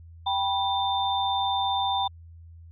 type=tone cluster; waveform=sine; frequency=783 / 978 / 3583 Hz; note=G5 / B5 / A7; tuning=-2 / -17 / +31 cents; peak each=-26 / -28 / -29 dBFS; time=0.26-2.08 s; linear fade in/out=10 ms; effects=added 83 Hz sine -44 dBFS peak until 2.71 s